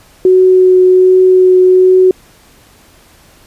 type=tone with vibrato; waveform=sine; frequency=370 Hz; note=F#4; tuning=in tune; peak=-3 dBFS; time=0.25-2.11 s; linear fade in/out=2 ms; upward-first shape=triangle; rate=1.3 Hz; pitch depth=10 cents each way; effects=pink hiss -44 dBFS RMS until 3.46 s + resampled to 32000 Hz